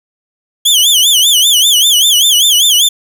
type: tone with vibrato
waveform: sawtooth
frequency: 3232 Hz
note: G#7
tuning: 48 cents flat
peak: -3 dBFS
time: 0.65-2.89 s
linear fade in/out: 10 ms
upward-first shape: sine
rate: 5.1 Hz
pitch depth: 180 cents each way
effects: 7-bit